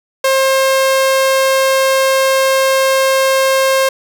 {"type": "tone", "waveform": "sawtooth", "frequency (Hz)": 533, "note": "C5", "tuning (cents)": 32, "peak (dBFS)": -6, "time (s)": [0.24, 3.89], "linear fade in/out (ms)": 5, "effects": []}